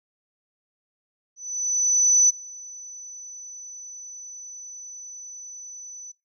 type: tone with ADSR envelope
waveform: sine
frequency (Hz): 5990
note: F#8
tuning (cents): +20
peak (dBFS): -12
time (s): 1.36-6.12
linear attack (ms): 930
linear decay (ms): 21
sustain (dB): -24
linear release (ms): 9
effects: noise-tail reverb RT60 0.2 s tail -19 dB re dry